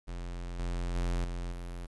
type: tone with level steps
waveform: square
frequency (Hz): 43.65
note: F1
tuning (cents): 0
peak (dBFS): -37 / -32 / -29 / -35 / -38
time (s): 0.07-1.87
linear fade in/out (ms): 20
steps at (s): 0.59 / 0.95 / 1.24 / 1.52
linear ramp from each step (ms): 5
effects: resampled to 22050 Hz + 10-bit